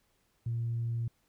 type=tone; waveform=sine; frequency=116.54 Hz; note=A#2; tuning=in tune; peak=-29 dBFS; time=0.46-1.08 s; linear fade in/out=5 ms; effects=tanh soft clip ceiling -26 dBFS + pink hiss -73 dBFS RMS until 1.28 s